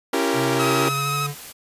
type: chord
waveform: sawtooth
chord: C# diminished seventh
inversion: none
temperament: equal with one note detuned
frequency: 277.2 / 336.9 / 392 / 466.2 Hz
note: C#4 / E4 / G4 / Bb4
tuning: 0 / +38 / 0 / 0 cents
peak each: -21 dBFS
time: 0.13-0.89 s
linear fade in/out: 5 ms
type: tone with pitch glide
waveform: square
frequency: 130.81 to 144.31 Hz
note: C3 to D3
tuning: 0 to -30 cents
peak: -27 dBFS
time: 0.33-1.35 s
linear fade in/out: 50 ms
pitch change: +170 cents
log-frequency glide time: 0.63-1.17 s
type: tone with vibrato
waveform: sawtooth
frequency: 1273 Hz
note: D#6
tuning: 39 cents sharp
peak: -19 dBFS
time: 0.59-1.27 s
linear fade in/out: 10 ms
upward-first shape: triangle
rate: 13 Hz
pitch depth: 24 cents each way
type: noise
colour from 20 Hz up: white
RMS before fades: -38 dBFS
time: 0.86-1.53 s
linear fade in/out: 20 ms
effects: resampled to 32000 Hz